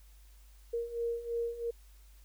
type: beating tone pair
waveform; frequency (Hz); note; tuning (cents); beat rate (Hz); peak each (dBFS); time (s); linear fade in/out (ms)
sine; 466.2 / 469.2; A#4 / A#4; 0 / +11; 3; -38 / -34; 0.73-1.71; 10
effects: added 50 Hz sine -54 dBFS peak until 2.24 s + white hiss -66 dBFS RMS until 2.24 s